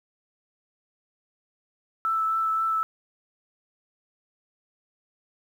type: tone with vibrato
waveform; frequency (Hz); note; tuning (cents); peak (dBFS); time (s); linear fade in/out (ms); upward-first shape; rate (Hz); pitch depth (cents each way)
sine; 1318.5; E6; 0; -22; 2.05-2.83; 0; triangle; 3.8; 12
effects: 9-bit